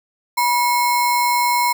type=tone with sample-and-hold; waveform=sine; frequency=970 Hz; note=B5; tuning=31 cents flat; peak=-14 dBFS; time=0.37-1.73 s; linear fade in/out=10 ms; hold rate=3150 Hz; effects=none